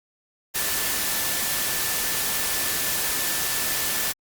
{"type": "tone in noise", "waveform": "sine", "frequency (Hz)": 1760, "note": "A6", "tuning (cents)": 0, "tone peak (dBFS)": -36, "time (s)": [0.54, 4.13], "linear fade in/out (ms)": 20, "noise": "white", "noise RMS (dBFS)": -25, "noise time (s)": [0.54, 4.13], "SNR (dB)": -14, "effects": ["Opus 48 kbps"]}